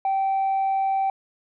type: tone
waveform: sine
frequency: 776 Hz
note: G5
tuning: 18 cents flat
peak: -18 dBFS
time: 0.05-1.1 s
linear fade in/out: 2 ms
effects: tanh soft clip ceiling -18 dBFS